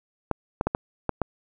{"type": "clicks", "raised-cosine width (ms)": 1, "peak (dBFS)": -9, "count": 6, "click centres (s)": [0.313, 0.611, 0.67, 0.749, 1.093, 1.217], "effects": []}